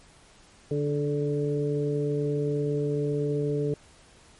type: harmonic tone with a mistuned harmonic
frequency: 146.5 Hz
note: D3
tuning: 4 cents flat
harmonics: 1 / 2 / 3 / 4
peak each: -28 / -32 / -27 / -40 dBFS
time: 0.71-3.74 s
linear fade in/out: 2 ms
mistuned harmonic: 3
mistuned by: -16 cents
effects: pink hiss -55 dBFS RMS until 4.39 s + MP3 48 kbps